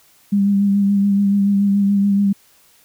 sine tone with vibrato, 200 Hz, G3, 35 cents sharp, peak -12 dBFS, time 0.32-2.33 s, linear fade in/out 10 ms, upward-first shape sine, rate 7 Hz, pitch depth 24 cents each way, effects white hiss -53 dBFS RMS until 2.84 s

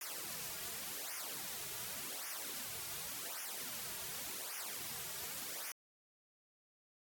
white noise with flanger, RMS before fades -44 dBFS, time 0.01-5.72 s, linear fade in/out 2 ms, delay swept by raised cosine 0.24 to 3.94 ms, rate 0.88 Hz, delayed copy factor -0.95, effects AAC 64 kbps

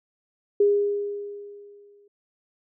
sine tone with exponential decay, 407.7 Hz, G#4, 32 cents flat, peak -14 dBFS, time 0.6-2.08 s, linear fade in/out 5 ms, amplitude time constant 320 ms, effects none

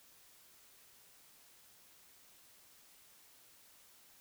silence, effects white hiss -63 dBFS RMS until 4.2 s

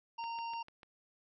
harmonic tone, 924 Hz, A#5, 16 cents flat, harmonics 1 / 3 / 5 / 6, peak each -38 / -48 / -57 / -55 dBFS, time 0.18-0.63 s, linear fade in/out 10 ms
click train, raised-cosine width 0.3 ms, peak -37 dBFS, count 5, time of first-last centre 0.24-0.832 s, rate 6.76 Hz
effects none

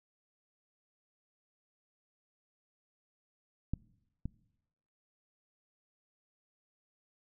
clicks, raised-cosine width 5 ms, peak -20 / -24 dBFS, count 2, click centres 3.736 / 4.256 s, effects noise-tail reverb RT60 0.9 s tail -23 dB re dry

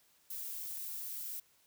violet noise, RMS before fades -42 dBFS, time 0.3-1.4 s, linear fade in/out 5 ms, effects white hiss -69 dBFS RMS until 1.66 s

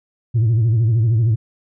sine tone with vibrato, 113.3 Hz, A#2, 49 cents flat, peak -10 dBFS, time 0.34-1.36 s, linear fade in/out 20 ms, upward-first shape sine, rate 13 Hz, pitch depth 110 cents each way, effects tanh soft clip ceiling -11 dBFS

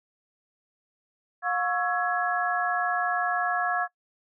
sine tone cluster, 715 / 1106 / 1329 / 1680 Hz, F5 / C#6 / E6 / G#6, +41 / -4 / +14 / +19 cents, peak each -28 / -31 / -31 / -28 dBFS, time 1.42-3.88 s, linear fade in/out 50 ms, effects noise-tail reverb RT60 0.1 s tail -23 dB re dry

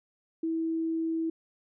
sine tone, 325.7 Hz, E4, 21 cents flat, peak -27 dBFS, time 0.43-1.3 s, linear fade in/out 5 ms, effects none

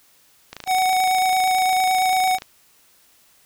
click train, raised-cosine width 0.2 ms, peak -16 dBFS, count 53, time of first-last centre 0.53-2.421 s, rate 27.5 Hz
square tone with vibrato, 747 Hz, F#5, 16 cents sharp, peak -17 dBFS, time 0.66-2.39 s, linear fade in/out 50 ms, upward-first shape sine, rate 8.9 Hz, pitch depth 16 cents each way
effects white hiss -56 dBFS RMS until 3.45 s

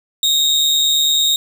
35% pulse tone with amplitude modulation, 3729 Hz, A#7, in tune, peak -8 dBFS, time 0.23-1.36 s, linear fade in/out 2 ms, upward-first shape sine, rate 149 Hz, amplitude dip 50%, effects none

